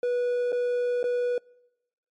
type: tone with dropouts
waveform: triangle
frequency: 488.9 Hz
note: B4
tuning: 18 cents flat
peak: -21 dBFS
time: 0.03-1.38 s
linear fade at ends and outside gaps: 2 ms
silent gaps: 0.521-0.527 / 1.03-1.04 s
effects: noise-tail reverb RT60 1.0 s tail -26 dB re dry + MP3 48 kbps